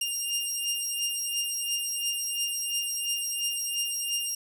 15% pulse beating tone pair, 2806 / 2808.9 Hz, F7 / F7, +8 / +9 cents, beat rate 2.9 Hz, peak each -23 / -25 dBFS, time 0.01-4.35 s, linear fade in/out 5 ms, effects none

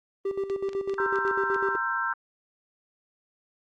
triangle tone with tremolo, 392 Hz, G4, in tune, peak -23 dBFS, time 0.25-1.76 s, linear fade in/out 5 ms, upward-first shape square, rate 8 Hz, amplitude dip 65%
clicks, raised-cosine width 0.2 ms, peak -26 dBFS, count 8, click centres 0.498 / 0.692 / 0.732 / 0.896 / 0.942 / 1.158 / 1.278 / 1.545 s
sine chord, C dominant seventh, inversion third, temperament equal with one note detuned, 932.3 / 1046.5 / 1342.3 / 1568 Hz, Bb5 / C6 / E6 / G6, 0 / 0 / +31 / 0 cents, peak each -33 / -34 / -30 / -29 dBFS, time 0.98-2.13 s, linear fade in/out 2 ms
effects Opus 32 kbps

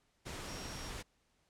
sine tone in noise, 5588 Hz, F8, in tune, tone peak -51 dBFS, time 0.47-0.91 s, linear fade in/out 20 ms, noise pink, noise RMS -44 dBFS, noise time 0.25-1.03 s, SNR -10 dB, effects pink hiss -75 dBFS RMS until 1.49 s + low-pass 9000 Hz 12 dB/octave

